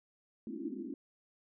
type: band-pass noise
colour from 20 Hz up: white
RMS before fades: -41 dBFS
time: 0.47-0.94 s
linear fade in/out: 2 ms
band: 210 to 350 Hz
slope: 96 dB/octave
effects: none